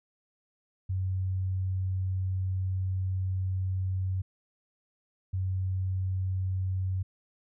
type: tone pair in turn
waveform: sine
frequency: 93.8 / 93.8 Hz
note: F#2 / F#2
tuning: +24 / +24 cents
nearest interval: unison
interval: 0 cents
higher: neither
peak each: -27 dBFS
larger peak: neither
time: 0.89-4.22 / 5.33-7.03 s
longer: first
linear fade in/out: 10 ms
effects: none